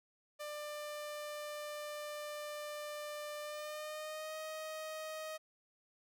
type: tone with pitch glide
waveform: sawtooth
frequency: 595 to 627.1 Hz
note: D5 to D#5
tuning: +22 to +13 cents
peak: -38 dBFS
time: 0.39-5.38 s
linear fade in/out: 20 ms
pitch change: +91 cents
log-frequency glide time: 3.41-4.36 s
effects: none